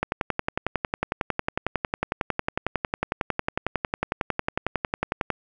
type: click train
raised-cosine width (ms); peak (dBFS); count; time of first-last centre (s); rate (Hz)
0.5; -8; 59; 0.03-5.303; 11
effects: none